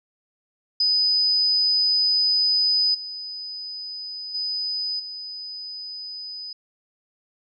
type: tone with level steps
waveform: sine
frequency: 4996 Hz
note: D#8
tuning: 6 cents sharp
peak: -17 / -31 / -24 / -32 dBFS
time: 0.8-6.53 s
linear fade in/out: 5 ms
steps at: 2.94 / 4.34 / 4.99 s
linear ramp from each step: 10 ms
effects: none